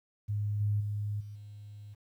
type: tone with level steps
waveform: sine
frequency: 103.83 Hz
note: G#2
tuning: in tune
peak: -29 / -26 / -31 / -41 / -44 dBFS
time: 0.28-1.95 s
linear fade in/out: 20 ms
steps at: 0.6 / 0.8 / 1.2 / 1.35 s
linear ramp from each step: 10 ms
effects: 11-bit